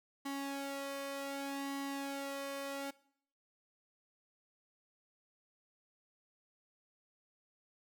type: tone with flanger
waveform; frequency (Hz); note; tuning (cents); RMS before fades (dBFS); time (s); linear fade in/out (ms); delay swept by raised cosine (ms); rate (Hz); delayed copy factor
sawtooth; 277.2; C#4; 0; -41; 0.25-2.91; 10; 1 to 1.68; 0.66; +0.65
effects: noise-tail reverb RT60 0.6 s tail -20 dB re dry